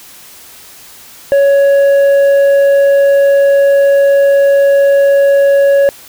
sine tone with tanh clipping, 558 Hz, C#5, 11 cents sharp, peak -6 dBFS, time 1.32-5.89 s, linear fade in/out 0 ms, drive 5 dB, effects white hiss -36 dBFS RMS until 6.08 s

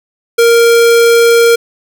square tone, 466.2 Hz, A#4, in tune, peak -5 dBFS, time 0.38-1.56 s, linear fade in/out 10 ms, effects none

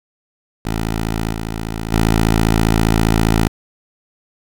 10% pulse tone with level steps, 55 Hz, A1, in tune, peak -10 / -14 / -4 dBFS, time 0.65-3.48 s, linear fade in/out 5 ms, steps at 1.32 / 1.92 s, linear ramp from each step 10 ms, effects 7-bit

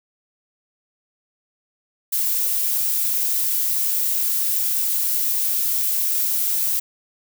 violet noise, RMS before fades -21 dBFS, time 2.12-6.8 s, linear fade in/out 10 ms, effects none

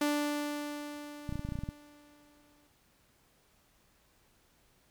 sawtooth tone with exponential decay, 293.7 Hz, D4, in tune, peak -23 dBFS, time 0.01-2.68 s, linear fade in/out 5 ms, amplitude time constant 580 ms
clicks, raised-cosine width 5 ms, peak -24 dBFS, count 11, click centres 1.292 / 1.325 / 1.356 / 1.394 / 1.45 / 1.489 / 1.522 / 1.555 / 1.589 / 1.636 / 1.689 s
effects pink hiss -68 dBFS RMS until 4.9 s

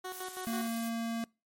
15% pulse tone with tremolo, 370 Hz, F#4, in tune, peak -31 dBFS, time 0.04-0.68 s, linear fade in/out 10 ms, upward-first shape square, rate 6.1 Hz, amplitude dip 65%
blue noise, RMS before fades -44 dBFS, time 0.11-0.9 s, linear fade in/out 20 ms
square tone, 229.5 Hz, A#3, 27 cents flat, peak -33 dBFS, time 0.47-1.24 s, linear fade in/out 0 ms
effects noise-tail reverb RT60 0.3 s tail -26 dB re dry + MP3 64 kbps

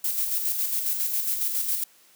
violet noise with tremolo, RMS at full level -25 dBFS, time 0.04-1.84 s, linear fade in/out 5 ms, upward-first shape square, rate 7.3 Hz, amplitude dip 40%, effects white hiss -57 dBFS RMS until 2.15 s + high-pass 150 Hz 12 dB/octave

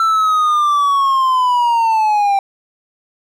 triangle linear sweep, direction down, 1338 to 783 Hz, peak -9 dBFS, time 0-2.39 s, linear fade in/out 2 ms, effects none

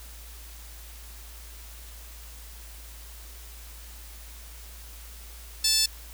15% pulse tone with high-pass filter, 880 Hz, A5, in tune, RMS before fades -23 dBFS, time 5.64-5.86 s, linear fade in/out 5 ms, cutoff 5300 Hz, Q 7.6, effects added 56 Hz sine -43 dBFS peak until 6.13 s + white hiss -48 dBFS RMS until 6.13 s

